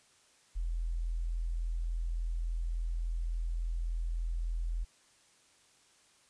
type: tone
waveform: sine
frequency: 41.76 Hz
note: E1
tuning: 23 cents sharp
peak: -31 dBFS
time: 0.55-4.85 s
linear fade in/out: 20 ms
effects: white hiss -65 dBFS RMS until 6.29 s + resampled to 22050 Hz